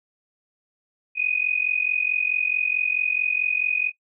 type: tone with amplitude modulation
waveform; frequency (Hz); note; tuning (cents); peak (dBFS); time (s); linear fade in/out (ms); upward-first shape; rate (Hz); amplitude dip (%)
sine; 2489; D#7; 0; -16; 1.15-3.92; 50; sine; 44.6; 95
effects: noise-tail reverb RT60 0.1 s tail -18 dB re dry